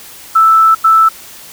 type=tone bursts at uneven times; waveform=sine; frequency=1318.5 Hz; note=E6; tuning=in tune; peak=-4 dBFS; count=2; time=0.35-0.75 / 0.84-1.09 s; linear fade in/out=10 ms; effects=white hiss -34 dBFS RMS until 1.52 s